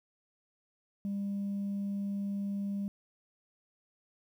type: tone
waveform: sine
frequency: 200 Hz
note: G3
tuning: 35 cents sharp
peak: -30 dBFS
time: 1.05-2.88 s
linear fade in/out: 0 ms
effects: tanh soft clip ceiling -30 dBFS + 11-bit